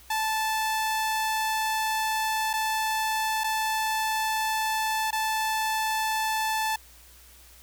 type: tone with dropouts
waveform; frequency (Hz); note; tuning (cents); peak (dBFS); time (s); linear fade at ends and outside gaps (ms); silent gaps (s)
sawtooth; 876; A5; -8; -21; 0.1-6.76; 5; 2.532-2.536 / 3.437-3.441 / 5.108-5.127
effects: added 60 Hz sine -54 dBFS peak until 7.62 s + white hiss -53 dBFS RMS until 7.62 s